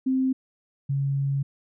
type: tone pair in turn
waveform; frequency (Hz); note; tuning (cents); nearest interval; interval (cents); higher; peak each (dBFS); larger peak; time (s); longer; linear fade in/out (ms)
sine; 261.6 / 138.58; C4 / C#3; 0 / 0; major seventh; 1100; first; -20 / -22; first; 0.06-0.33 / 0.89-1.43; second; 10
effects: none